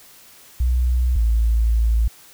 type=tone pair in turn; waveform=sine; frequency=61.8 / 56.2 Hz; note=B1 / A1; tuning=+2 / +37 cents; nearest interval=major second; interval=165 cents; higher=first; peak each=-15 / -14 dBFS; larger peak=second; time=0.6-1.16 / 1.16-2.08 s; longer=second; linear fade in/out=5 ms; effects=white hiss -47 dBFS RMS until 2.33 s